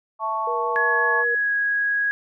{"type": "chord", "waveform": "sine", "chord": "A major", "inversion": "second", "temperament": "equal", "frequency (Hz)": [659.3, 880, 1108.7], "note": ["E5", "A5", "C#6"], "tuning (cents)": [0, 0, 0], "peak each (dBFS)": [-31, -26, -25], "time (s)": [0.19, 1.25], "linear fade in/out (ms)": 50}
{"type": "tone with vibrato", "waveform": "sine", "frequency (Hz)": 475.4, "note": "A#4", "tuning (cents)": 34, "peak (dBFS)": -26, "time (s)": [0.47, 1.35], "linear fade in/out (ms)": 5, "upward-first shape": "sine", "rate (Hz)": 5.6, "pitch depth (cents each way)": 11}
{"type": "tone with pitch glide", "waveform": "sine", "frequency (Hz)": [1687, 1655.1], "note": ["G#6", "G#6"], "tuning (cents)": [27, -6], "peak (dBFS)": -19, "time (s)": [0.76, 2.11], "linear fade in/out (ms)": 0, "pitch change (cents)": -33, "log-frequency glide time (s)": [1.2, 1.53]}
{"effects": []}